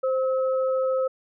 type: tone pair together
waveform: sine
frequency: 523.3 / 1290 Hz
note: C5 / E6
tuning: 0 / -38 cents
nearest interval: octave + major third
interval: 1562 cents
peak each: -21 / -32 dBFS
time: 0.03-1.08 s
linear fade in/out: 10 ms
effects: none